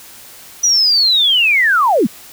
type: linear sweep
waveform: sine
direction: down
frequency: 5920 to 164.8 Hz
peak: -9 dBFS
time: 0.63-2.07 s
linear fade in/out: 10 ms
effects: white hiss -38 dBFS RMS until 2.32 s